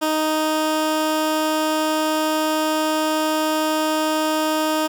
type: tone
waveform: 15% pulse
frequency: 311.1 Hz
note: D#4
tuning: in tune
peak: -12 dBFS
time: 0.01-4.88 s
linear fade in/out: 20 ms
effects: none